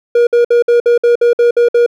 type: tone bursts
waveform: triangle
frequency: 476.3 Hz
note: A#4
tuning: 37 cents sharp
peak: -4 dBFS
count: 10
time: 0.15-1.863 s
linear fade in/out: 5 ms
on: 120 ms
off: 57 ms
effects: none